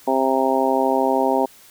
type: harmonic tone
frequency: 132.7 Hz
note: C3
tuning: 25 cents sharp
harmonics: 2 / 3 / 4 / 5 / 6 / 7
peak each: -23 / -23 / -23 / -23 / -23 / -23 dBFS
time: 0.07-1.46 s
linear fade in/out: 10 ms
effects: white hiss -48 dBFS RMS until 1.7 s